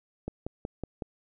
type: click train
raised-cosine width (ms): 2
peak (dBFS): -20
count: 5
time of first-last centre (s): 0.28-1.022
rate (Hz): 5.39
effects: none